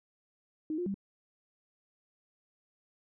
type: tone with pitch steps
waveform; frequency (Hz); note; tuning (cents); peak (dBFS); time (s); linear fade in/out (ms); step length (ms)
sine; 311.1 / 354.5 / 196.7; D#4 / F4 / G3; 0 / +26 / +6; -31; 0.7-0.943; 2; 81
effects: none